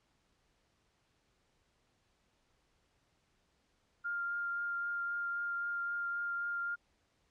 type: tone with vibrato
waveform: sine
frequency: 1400 Hz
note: F6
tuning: 4 cents sharp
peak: -34 dBFS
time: 4.04-6.76 s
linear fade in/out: 20 ms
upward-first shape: triangle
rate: 3.8 Hz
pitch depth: 13 cents each way
effects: pink hiss -75 dBFS RMS until 7.3 s + low-pass 7000 Hz 12 dB/octave